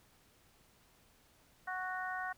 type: harmonic tone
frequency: 370 Hz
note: F#4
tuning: in tune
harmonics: 2 / 3 / 4 / 5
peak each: -41 / -44 / -41 / -44 dBFS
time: 1.67-2.33 s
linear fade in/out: 10 ms
effects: pink hiss -67 dBFS RMS until 2.37 s